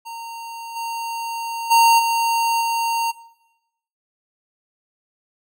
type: tone with level steps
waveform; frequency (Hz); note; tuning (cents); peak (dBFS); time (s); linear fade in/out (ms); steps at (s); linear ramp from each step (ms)
square; 922; A#5; -19; -32 / -26 / -12 / -18 / -20; 0.05-3.12; 20; 0.75 / 1.7 / 1.98 / 2.6; 20
effects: noise-tail reverb RT60 0.9 s tail -18 dB re dry